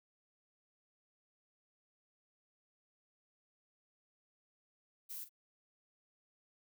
violet noise with echo, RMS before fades -45 dBFS, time 5.09-5.25 s, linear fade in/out 20 ms, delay 45 ms, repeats 1, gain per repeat -13 dB, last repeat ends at 5.295 s, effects none

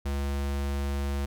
square tone, 70 Hz, C#2, 18 cents sharp, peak -28 dBFS, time 0.05-1.26 s, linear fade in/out 10 ms, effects none

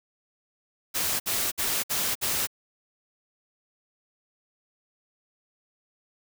white noise bursts, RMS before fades -27 dBFS, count 5, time 0.94-2.472 s, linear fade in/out 20 ms, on 260 ms, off 58 ms, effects none

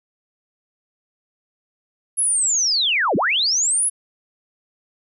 sine linear two-way sweep, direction down then up, 10850 to 146.83 to 10850 Hz, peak -16 dBFS, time 2.17-3.9 s, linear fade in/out 20 ms, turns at 3.16 s, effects none

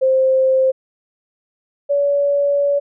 sine tone pair in turn, 525 / 568.9 Hz, C5 / C#5, +6 / +45 cents, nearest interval minor second, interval 139 cents, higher second, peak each -11 / -13 dBFS, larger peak first, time 0.01-0.72 / 1.89-2.8 s, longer second, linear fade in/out 20 ms, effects none

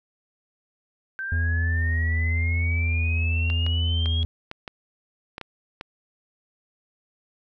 sine exponential sweep, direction up, 1548 to 3322 Hz, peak -28 dBFS, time 1.19-4.23 s, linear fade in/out 0 ms
triangle tone with vibrato, 82.41 Hz, E2, in tune, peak -19 dBFS, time 1.32-4.25 s, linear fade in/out 0 ms, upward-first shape triangle, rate 0.99 Hz, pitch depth 16 cents each way
clicks, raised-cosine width 0.3 ms, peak -18 dBFS, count 8, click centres 3.501 / 3.665 / 4.059 / 4.514 / 4.678 / 5.381 / 5.413 / 5.811 s
effects none

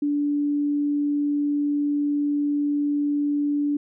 sine tone, 290.5 Hz, D4, 19 cents flat, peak -20 dBFS, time 0.02-3.77 s, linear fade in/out 5 ms, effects none

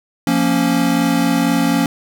square chord, Bb minor, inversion second, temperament equal, 174.61 / 233.1 / 277.2 Hz, F3 / Bb3 / Db4, 0 / 0 / 0 cents, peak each -20 / -19 / -17 dBFS, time 0.27-1.86 s, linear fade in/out 2 ms, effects none

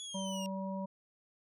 25% pulse linear sweep, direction down, 3409 to 2794 Hz, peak -38 dBFS, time 0-0.46 s, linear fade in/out 0 ms
harmonic tone, 192.1 Hz, G3, 35 cents flat, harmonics 1 / 3 / 5, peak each -37 / -42 / -44 dBFS, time 0.14-0.86 s, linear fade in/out 10 ms
effects resampled to 32000 Hz

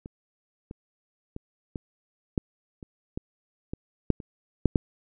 clicks, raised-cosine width 3 ms, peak -26 / -25 / -23 / -20 / -11 / -28 / -18 / -19 / -6 / -27 / -6 / -7 dBFS, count 12, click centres 0.059 / 0.711 / 1.364 / 1.758 / 2.378 / 2.828 / 3.175 / 3.735 / 4.103 / 4.202 / 4.657 / 4.758 s, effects none

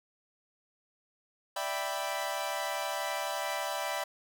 sawtooth chord, E minor seventh, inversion third, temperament equal, 587.3 / 659.3 / 784 / 987.8 Hz, D5 / E5 / G5 / B5, 0 / 0 / 0 / 0 cents, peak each -34 dBFS, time 1.56-4.04 s, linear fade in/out 5 ms, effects none

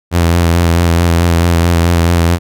sawtooth tone with vibrato, 85.1 Hz, F2, 44 cents flat, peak -4 dBFS, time 0.11-2.39 s, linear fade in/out 50 ms, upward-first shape sine, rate 4.6 Hz, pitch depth 34 cents each way, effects none

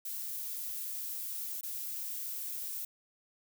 violet noise with dropouts, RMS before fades -39 dBFS, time 0.05-2.85 s, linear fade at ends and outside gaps 5 ms, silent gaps 1.611-1.631 s, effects none

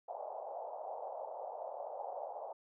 pink band-pass noise, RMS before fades -44 dBFS, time 0.08-2.53 s, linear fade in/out 5 ms, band 550 to 850 Hz, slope 48 dB/octave, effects none

